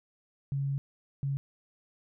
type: tone bursts at uneven times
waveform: sine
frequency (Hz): 138.59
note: C#3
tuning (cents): 0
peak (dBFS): -28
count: 2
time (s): 0.52-0.78 / 1.23-1.37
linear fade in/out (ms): 0
effects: none